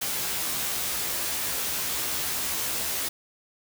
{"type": "noise with comb filter", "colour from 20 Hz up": "white", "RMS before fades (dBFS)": -29, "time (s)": [0.01, 3.09], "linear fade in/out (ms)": 10, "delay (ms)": 15, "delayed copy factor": 0.8, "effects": []}